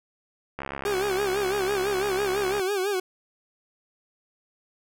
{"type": "click train", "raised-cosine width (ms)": 0.5, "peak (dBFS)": -17, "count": 139, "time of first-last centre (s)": [0.59, 2.596], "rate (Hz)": 68.8}
{"type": "tone with vibrato", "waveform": "40% pulse", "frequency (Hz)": 390.4, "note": "G4", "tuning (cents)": -7, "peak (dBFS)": -23, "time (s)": [0.85, 3], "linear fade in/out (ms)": 5, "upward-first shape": "sine", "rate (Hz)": 6, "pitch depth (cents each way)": 110}
{"effects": []}